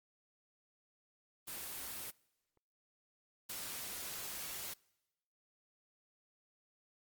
white noise bursts at uneven times, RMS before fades -44 dBFS, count 2, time 1.47-2.11 / 3.49-4.74 s, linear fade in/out 10 ms, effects noise-tail reverb RT60 1.0 s tail -25 dB re dry + Opus 24 kbps

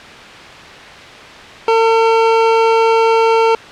25% pulse tone, 452.4 Hz, A4, 48 cents sharp, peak -5 dBFS, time 1.68-3.55 s, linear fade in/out 2 ms, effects white hiss -33 dBFS RMS until 3.71 s + low-pass 3000 Hz 12 dB/octave

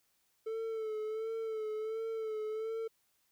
triangle tone with vibrato, 440 Hz, A4, in tune, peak -33 dBFS, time 0.46-2.88 s, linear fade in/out 10 ms, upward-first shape sine, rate 1.4 Hz, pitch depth 41 cents each way, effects white hiss -75 dBFS RMS until 3.31 s

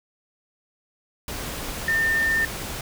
sine tone in noise, 1805 Hz, A6, 44 cents sharp, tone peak -19 dBFS, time 1.88-2.45 s, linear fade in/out 2 ms, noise pink, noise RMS -32 dBFS, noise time 1.28-2.81 s, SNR +10 dB, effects none

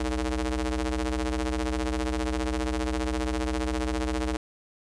sawtooth ring-modulated tone, 128.3 Hz, C3, 34 cents flat, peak -19 dBFS, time 0-4.37 s, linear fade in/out 5 ms, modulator 185 Hz, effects resampled to 22050 Hz + 9-bit

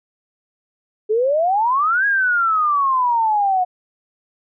sine exponential two-way sweep, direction up then down, 415.3 to 1661.2 to 719 Hz, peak -14 dBFS, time 1.09-3.65 s, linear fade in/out 20 ms, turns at 2.06 s, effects none

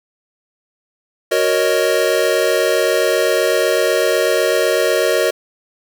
square chord, D# minor seventh, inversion first, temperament equal, 370 / 466.2 / 554.4 / 622.3 Hz, F#4 / A#4 / C#5 / D#5, 0 / 0 / 0 / 0 cents, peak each -21 / -19 / -20 / -19 dBFS, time 1.31-5.31 s, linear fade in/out 10 ms, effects none

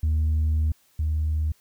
sine tone pair in turn, 77.78 / 77.33 Hz, D#2 / D#2, 0 / -10 cents, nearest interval unison, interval 10 cents, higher first, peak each -17 / -20 dBFS, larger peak first, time 0.03-0.72 / 0.99-1.52 s, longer first, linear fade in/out 5 ms, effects tanh soft clip ceiling -18 dBFS + white hiss -62 dBFS RMS until 1.6 s

